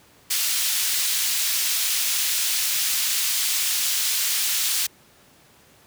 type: high-pass noise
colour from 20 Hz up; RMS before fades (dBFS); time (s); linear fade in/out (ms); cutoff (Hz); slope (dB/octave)
pink; -23; 0.3-4.87; 10; 3300; 12
effects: pink hiss -54 dBFS RMS until 5.86 s + high-pass 80 Hz 12 dB/octave